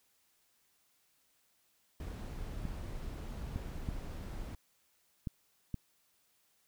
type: noise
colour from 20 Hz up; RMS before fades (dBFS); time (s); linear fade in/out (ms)
brown; -42; 2-4.55; 2
type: clicks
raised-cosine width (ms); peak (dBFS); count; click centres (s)
5; -24; 5; 2.653 / 3.56 / 3.888 / 5.272 / 5.743
effects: white hiss -73 dBFS RMS until 6.67 s